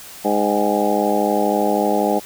harmonic tone with a mistuned harmonic, 103.83 Hz, G#2, in tune, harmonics 2 / 3 / 4 / 5 / 6 / 7 / 8, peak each -23 / -23 / -23 / -23 / -23 / -23 / -23 dBFS, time 0.24-2.2 s, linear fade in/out 20 ms, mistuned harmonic 7, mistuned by +73 cents, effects white hiss -38 dBFS RMS until 2.25 s

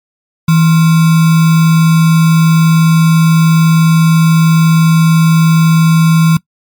sine tone with sample-and-hold, 163 Hz, E3, 19 cents flat, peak -4 dBFS, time 0.48-6.37 s, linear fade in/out 5 ms, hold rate 1225 Hz, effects noise-tail reverb RT60 0.1 s tail -21 dB re dry + MP3 96 kbps

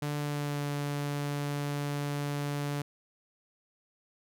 sawtooth tone with pitch glide, 146.83 to 144.31 Hz, D3 to D3, 0 to -30 cents, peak -27 dBFS, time 0.02-2.82 s, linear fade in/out 5 ms, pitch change -30 cents, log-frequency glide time 0.17-0.66 s, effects none

